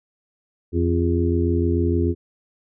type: harmonic tone with a mistuned harmonic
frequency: 86.7 Hz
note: F2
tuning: 12 cents flat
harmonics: 1 / 2 / 3 / 4 / 5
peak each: -20 / -30 / -24 / -23 / -27 dBFS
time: 0.72-2.15 s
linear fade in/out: 50 ms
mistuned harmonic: 5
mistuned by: -69 cents
effects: none